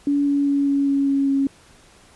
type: tone with pitch steps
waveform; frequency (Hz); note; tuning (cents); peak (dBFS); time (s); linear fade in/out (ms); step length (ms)
sine; 285.1 / 283.3 / 281.5 / 279.7 / 277.9 / 276.2 / 274.4; C#4 / C#4 / C#4 / C#4 / C#4 / C#4 / C#4; +49 / +38 / +27 / +16 / +4 / -6 / -17; -16; 0.07-1.47; 2; 200
effects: pink hiss -51 dBFS RMS until 2.15 s + resampled to 24000 Hz